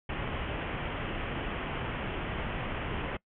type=low-pass noise; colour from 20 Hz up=pink; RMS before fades=-35 dBFS; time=0.09-3.17 s; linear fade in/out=5 ms; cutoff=3200 Hz; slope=96 dB/octave; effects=noise-tail reverb RT60 0.1 s tail -23 dB re dry